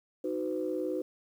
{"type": "chord", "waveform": "sine", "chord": "B major", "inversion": "first", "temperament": "equal with one note detuned", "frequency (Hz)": [311.1, 370, 505.7], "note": ["D#4", "F#4", "B4"], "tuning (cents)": [0, 0, 41], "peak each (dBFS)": -34, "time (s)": [0.24, 1.02], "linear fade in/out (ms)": 5, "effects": ["tanh soft clip ceiling -21 dBFS", "10-bit"]}